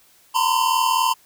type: tone cluster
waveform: square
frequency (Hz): 913 / 997 / 1037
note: A#5 / B5 / C6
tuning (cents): -36 / +16 / -16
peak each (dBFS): -22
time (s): 0.34-1.14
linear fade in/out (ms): 20
effects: white hiss -55 dBFS RMS until 1.25 s